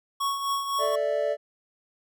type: tone with tremolo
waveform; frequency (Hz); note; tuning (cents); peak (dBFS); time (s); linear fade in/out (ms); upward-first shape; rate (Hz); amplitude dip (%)
square; 1108.7; C#6; 0; -24; 0.2-0.96; 10; triangle; 3.9; 60
type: chord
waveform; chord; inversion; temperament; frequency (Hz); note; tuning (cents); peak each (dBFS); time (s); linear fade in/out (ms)
triangle; A suspended fourth; none; equal; 440 / 587.3 / 659.3; A4 / D5 / E5; 0 / 0 / 0; -29 / -23 / -29; 0.78-1.37; 50
effects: none